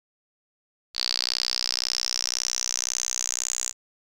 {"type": "tone with band-pass filter sweep", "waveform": "sawtooth", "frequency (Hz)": 61.9, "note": "B1", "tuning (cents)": 5, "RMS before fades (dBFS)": -28, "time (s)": [0.94, 3.73], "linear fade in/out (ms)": 50, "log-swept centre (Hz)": [4500, 7000], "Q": 8.6, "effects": []}